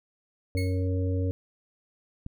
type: harmonic tone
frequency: 92.5 Hz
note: F#2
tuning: in tune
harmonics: 1 / 3 / 5 / 6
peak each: -25 / -33 / -35 / -40 dBFS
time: 0.55-1.31 s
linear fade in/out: 0 ms
type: tone with exponential decay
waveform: 30% pulse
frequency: 2182 Hz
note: C#7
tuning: 28 cents flat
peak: -30 dBFS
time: 0.57-0.88 s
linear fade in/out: 5 ms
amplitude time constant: 66 ms
type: click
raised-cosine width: 5 ms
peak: -24 dBFS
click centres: 2.264 s
effects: none